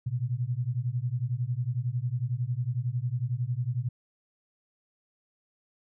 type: beating tone pair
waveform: sine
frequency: 117.5 / 128.5 Hz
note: A#2 / C3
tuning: +14 / -31 cents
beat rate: 11 Hz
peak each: -30 dBFS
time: 0.06-3.89 s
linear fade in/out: 10 ms
effects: none